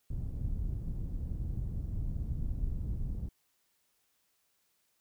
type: low-pass noise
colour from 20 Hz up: pink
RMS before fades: -35 dBFS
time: 0.1-3.29 s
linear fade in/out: 5 ms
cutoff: 120 Hz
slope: 12 dB/octave
effects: white hiss -75 dBFS RMS until 5 s